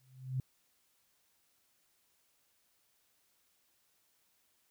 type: tone with exponential growth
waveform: sine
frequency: 130 Hz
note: C3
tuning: 11 cents flat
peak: -29 dBFS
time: 0-0.4 s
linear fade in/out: 2 ms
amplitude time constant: 85 ms
effects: white hiss -74 dBFS RMS until 4.7 s